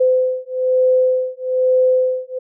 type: beating tone pair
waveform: sine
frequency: 511 / 512.1 Hz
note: C5 / C5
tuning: -41 / -37 cents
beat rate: 1.1 Hz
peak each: -16 dBFS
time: 0-2.39 s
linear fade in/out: 10 ms
effects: none